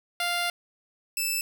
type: tone pair in turn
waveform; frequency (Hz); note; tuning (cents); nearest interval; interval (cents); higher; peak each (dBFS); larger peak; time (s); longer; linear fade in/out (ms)
10% pulse; 698.5 / 2637; F5 / E7; 0 / 0; octave + major seventh; 2300; second; -17; neither; 0.2-0.5 / 1.17-1.41; first; 2
effects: none